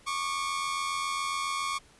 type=tone pair together; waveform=sawtooth; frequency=1105 / 1192.3 Hz; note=C#6 / D6; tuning=-6 / +26 cents; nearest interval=minor second; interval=132 cents; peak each=-27 / -31 dBFS; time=0.06-1.79 s; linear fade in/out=20 ms; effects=pink hiss -58 dBFS RMS until 1.99 s + resampled to 24000 Hz